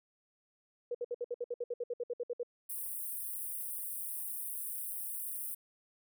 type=tone bursts; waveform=sine; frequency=482.6 Hz; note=B4; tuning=40 cents flat; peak=-33 dBFS; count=16; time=0.91-2.432 s; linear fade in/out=5 ms; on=37 ms; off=62 ms
type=high-pass noise; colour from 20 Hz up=white; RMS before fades=-40 dBFS; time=2.69-5.55 s; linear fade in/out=10 ms; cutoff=8700 Hz; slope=96 dB/octave
effects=none